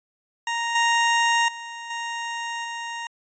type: tone with level steps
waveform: 20% pulse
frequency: 932.3 Hz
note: A#5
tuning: in tune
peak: -19 / -13 / -29 / -23 / -25 dBFS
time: 0.47-3.07 s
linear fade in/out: 2 ms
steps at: 0.75 / 1.48 / 1.9 / 2.64 s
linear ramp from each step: 5 ms
effects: resampled to 16000 Hz